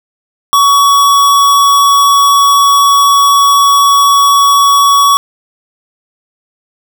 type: tone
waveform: square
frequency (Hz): 1126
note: C#6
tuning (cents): +27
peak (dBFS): -5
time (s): 0.53-5.17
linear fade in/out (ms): 0
effects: none